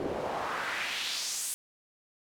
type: noise with band-pass filter sweep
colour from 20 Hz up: pink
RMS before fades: -34 dBFS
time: 0-1.54 s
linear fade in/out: 0 ms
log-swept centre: 360 to 10000 Hz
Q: 1.8
effects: none